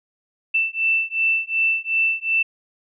sine beating tone pair, 2663 / 2665.7 Hz, E7 / E7, +17 / +19 cents, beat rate 2.7 Hz, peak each -21 dBFS, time 0.54-2.43 s, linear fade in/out 10 ms, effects none

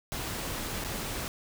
pink noise with dropouts, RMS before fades -35 dBFS, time 0.12-1.28 s, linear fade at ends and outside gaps 0 ms, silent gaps 0.84-0.847 s, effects none

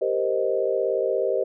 sine chord, C minor seventh, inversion second, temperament equal, 392 / 466.2 / 523.3 / 622.3 Hz, G4 / Bb4 / C5 / Eb5, 0 / 0 / 0 / 0 cents, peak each -26 / -27 / -25 / -27 dBFS, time 0.01-1.44 s, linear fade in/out 10 ms, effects none

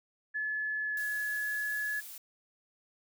sine tone with pitch glide, 1718 to 1701.2 Hz, A6 to G#6, -42 to +41 cents, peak -31 dBFS, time 0.34-2.01 s, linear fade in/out 20 ms, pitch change -17 cents, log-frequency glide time 0.81-1.06 s
blue noise, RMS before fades -46 dBFS, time 0.97-2.18 s, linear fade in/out 2 ms
effects none

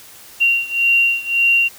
sine beating tone pair, 2760 / 2761.8 Hz, F7 / F7, -21 / -20 cents, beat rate 1.8 Hz, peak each -15 / -17 dBFS, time 0.4-1.69 s, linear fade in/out 20 ms, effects white hiss -41 dBFS RMS until 1.78 s

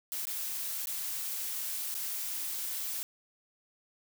blue noise with dropouts, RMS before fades -36 dBFS, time 0.12-3.03 s, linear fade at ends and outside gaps 0 ms, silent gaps 0.254-0.27 / 0.857-0.871 / 1.942-1.951 s, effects none

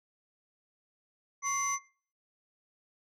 sine tone cluster, 1108 / 2095 / 6060 Hz, C#6 / C7 / F#8, -1 / +2 / +40 cents, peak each -31 / -35 / -32 dBFS, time 1.42-1.79 s, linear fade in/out 50 ms, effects noise-tail reverb RT60 0.4 s tail -18 dB re dry + tanh soft clip ceiling -24 dBFS

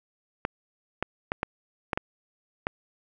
clicks, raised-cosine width 0.5 ms, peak -11 dBFS, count 7, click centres 0.451 / 1.026 / 1.319 / 1.431 / 1.932 / 1.975 / 2.669 s, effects none

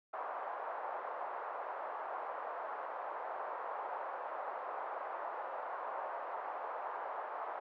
white band-pass noise, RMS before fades -42 dBFS, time 0.13-7.6 s, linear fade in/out 10 ms, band 570 to 1100 Hz, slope 24 dB/octave, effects none

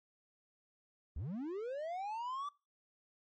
triangle linear sweep, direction up, 55.4 to 1174.7 Hz, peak -36 dBFS, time 1.16-2.49 s, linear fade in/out 5 ms, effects noise-tail reverb RT60 0.3 s tail -24 dB re dry + MP3 32 kbps

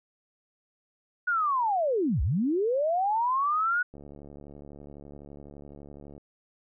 sine linear two-way sweep, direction down then up, 1480 to 54.7 to 1480 Hz, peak -23 dBFS, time 1.27-3.83 s, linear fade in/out 10 ms, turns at 2.22 s
click train, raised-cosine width 2 ms, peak -33 dBFS, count 162, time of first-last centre 3.94-6.179 s, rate 71.9 Hz
effects none

